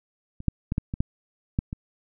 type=clicks; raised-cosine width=5 ms; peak=-25 / -9 / -13 / -11 / -17 / -10 / -10 / -19 dBFS; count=8; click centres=0.404 / 0.483 / 0.721 / 0.781 / 0.939 / 1.005 / 1.589 / 1.729 s; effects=none